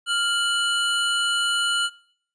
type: tone pair together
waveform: square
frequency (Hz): 1396.9 / 2960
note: F6 / F#7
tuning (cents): 0 / 0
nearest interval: octave + minor second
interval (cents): 1300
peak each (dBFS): -24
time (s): 0.06-1.9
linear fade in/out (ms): 50
effects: noise-tail reverb RT60 0.6 s tail -21 dB re dry + resampled to 22050 Hz